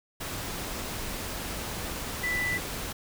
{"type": "tone in noise", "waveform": "sine", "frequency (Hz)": 1984, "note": "B6", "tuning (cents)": 7, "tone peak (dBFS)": -27, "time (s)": [2.23, 2.58], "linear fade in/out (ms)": 10, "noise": "pink", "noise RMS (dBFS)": -35, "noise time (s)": [0.2, 2.93], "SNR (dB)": 5, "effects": []}